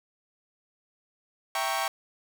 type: chord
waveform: sawtooth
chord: E diminished seventh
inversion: none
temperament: equal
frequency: 659.3 / 784 / 932.3 / 1108.7 Hz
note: E5 / G5 / Bb5 / Db6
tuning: 0 / 0 / 0 / 0 cents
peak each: -30 / -27 / -31 / -28 dBFS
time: 1.55-1.88 s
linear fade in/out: 2 ms
effects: none